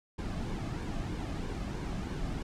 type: noise with flanger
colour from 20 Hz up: brown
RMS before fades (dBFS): -36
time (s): 0.18-2.43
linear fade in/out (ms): 10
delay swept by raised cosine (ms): 1.5 to 2.16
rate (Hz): 3.1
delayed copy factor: -0.5
effects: low-pass 8000 Hz 12 dB/octave